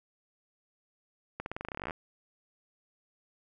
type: accelerating click train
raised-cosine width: 0.5 ms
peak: -21 dBFS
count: 18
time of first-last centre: 1.4-1.908 s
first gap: 61 ms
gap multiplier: 0.9
effects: none